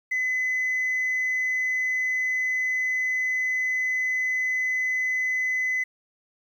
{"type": "tone", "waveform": "sine", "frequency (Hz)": 2020, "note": "B6", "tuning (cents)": 39, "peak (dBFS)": -21, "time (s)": [0.11, 5.84], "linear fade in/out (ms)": 10, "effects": ["tanh soft clip ceiling -20 dBFS", "9-bit"]}